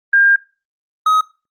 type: tone pair in turn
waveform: sine / triangle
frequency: 1605 / 1264.6 Hz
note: G6 / D#6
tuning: +40 / +28 cents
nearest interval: major third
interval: 412 cents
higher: first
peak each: -8 dBFS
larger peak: neither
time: 0.13-0.36 / 1.06-1.21 s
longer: first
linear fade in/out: 5 ms
effects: noise-tail reverb RT60 0.3 s tail -19 dB re dry + Opus 32 kbps

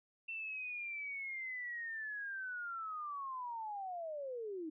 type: linear sweep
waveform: sine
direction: down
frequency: 2698 to 301.5 Hz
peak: -40 dBFS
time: 0.28-4.7 s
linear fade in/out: 10 ms
effects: none

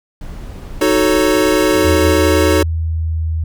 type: noise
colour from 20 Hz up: brown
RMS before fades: -29 dBFS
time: 0.21-1.77 s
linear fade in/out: 2 ms
type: chord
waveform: square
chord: D# half-diminished seventh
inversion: none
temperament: equal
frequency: 311.1 / 370 / 440 / 554.4 Hz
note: D#4 / F#4 / A4 / C#5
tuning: 0 / 0 / 0 / 0 cents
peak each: -16 / -17 / -18 / -18 dBFS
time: 0.81-2.63 s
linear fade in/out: 5 ms
type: harmonic tone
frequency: 87.31 Hz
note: F2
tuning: in tune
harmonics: 1 / 2 / 3 / 4 / 5 / 6 / 7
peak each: -25 / -31 / -35 / -37 / -39 / -41 / -42 dBFS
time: 1.73-2.2 s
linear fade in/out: 20 ms
type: tone with pitch glide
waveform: sine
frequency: 81.4 to 80.37 Hz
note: E2 to E2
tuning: -21 to -43 cents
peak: -15 dBFS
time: 1.84-3.44 s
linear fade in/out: 5 ms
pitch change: -22 cents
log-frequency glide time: 2.63-3.25 s
effects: none

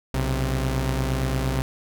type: tone pair together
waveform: sawtooth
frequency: 61.74 / 132.11 Hz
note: B1 / C3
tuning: 0 / +17 cents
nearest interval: octave + minor second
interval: 1317 cents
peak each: -21 dBFS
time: 0.14-1.62 s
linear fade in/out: 0 ms
effects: none

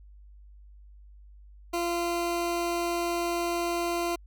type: tone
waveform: 20% pulse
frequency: 344.1 Hz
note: F4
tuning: 26 cents flat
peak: -22 dBFS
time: 1.73-4.16 s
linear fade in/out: 10 ms
effects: added 50 Hz sine -48 dBFS peak until 4.26 s

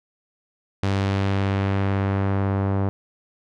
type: tone with low-pass filter sweep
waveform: sawtooth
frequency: 98 Hz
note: G2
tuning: in tune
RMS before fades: -22 dBFS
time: 0.83-2.89 s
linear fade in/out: 0 ms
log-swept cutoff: 5000 to 990 Hz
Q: 0.87
effects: none

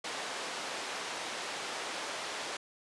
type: band-pass noise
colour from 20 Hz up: pink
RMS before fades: -39 dBFS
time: 0.04-2.57 s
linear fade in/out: 5 ms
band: 500 to 6500 Hz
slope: 12 dB/octave
effects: resampled to 24000 Hz

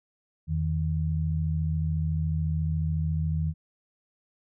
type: tone pair together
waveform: sine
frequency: 83.38 / 157.4 Hz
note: E2 / D#3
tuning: +20 / +20 cents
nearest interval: major seventh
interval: 1100 cents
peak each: -27 dBFS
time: 0.47-3.54 s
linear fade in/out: 50 ms
effects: none

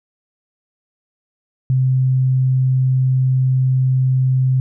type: tone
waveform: sine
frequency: 130 Hz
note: C3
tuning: 11 cents flat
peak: -12 dBFS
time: 1.7-4.6 s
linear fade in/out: 0 ms
effects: none

